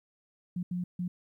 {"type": "tone bursts at uneven times", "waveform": "sine", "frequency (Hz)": 178.3, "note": "F3", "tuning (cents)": 36, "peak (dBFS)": -30, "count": 3, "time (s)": [[0.56, 0.63], [0.71, 0.84], [0.99, 1.08]], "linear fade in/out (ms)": 5, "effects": ["12-bit"]}